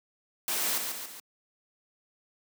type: noise with echo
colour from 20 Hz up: white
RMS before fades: -30 dBFS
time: 0.48-0.78 s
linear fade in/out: 2 ms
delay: 140 ms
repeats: 3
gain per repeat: -5 dB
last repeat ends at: 1.2 s
effects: high-pass 200 Hz 12 dB/octave